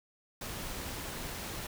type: noise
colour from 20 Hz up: pink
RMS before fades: -40 dBFS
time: 0.41-1.67 s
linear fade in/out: 5 ms
effects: none